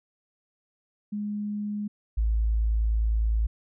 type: tone pair in turn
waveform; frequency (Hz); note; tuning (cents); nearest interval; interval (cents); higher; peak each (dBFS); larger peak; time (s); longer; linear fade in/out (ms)
sine; 207.7 / 54.87; G#3 / A1; 0 / -4; octave + major seventh; 2304; first; -28 / -21; second; 1.12-1.88 / 2.17-3.47; second; 10
effects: none